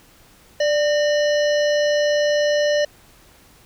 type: harmonic tone with a mistuned harmonic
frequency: 590 Hz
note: D5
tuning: 8 cents sharp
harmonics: 1 / 3 / 5 / 7 / 9 / 10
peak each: -16 / -26 / -30 / -33 / -35 / -36 dBFS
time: 0.6-2.85 s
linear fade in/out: 5 ms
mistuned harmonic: 3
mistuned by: +56 cents
effects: pink hiss -51 dBFS RMS until 3.65 s